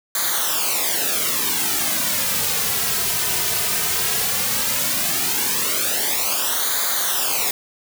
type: noise with flanger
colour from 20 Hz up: white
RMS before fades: -21 dBFS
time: 0.15-7.51 s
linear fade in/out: 2 ms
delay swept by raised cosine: 0.36 to 3.66 ms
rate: 0.15 Hz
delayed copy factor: -0.8
effects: none